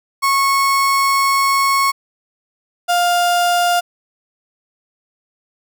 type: tone pair in turn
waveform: 35% pulse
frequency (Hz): 1099 / 702.6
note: C#6 / F5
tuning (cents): -15 / +10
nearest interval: minor sixth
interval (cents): 775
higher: first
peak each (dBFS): -11 / -11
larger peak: neither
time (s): 0.22-1.92 / 2.88-3.81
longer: first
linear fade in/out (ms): 20
effects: none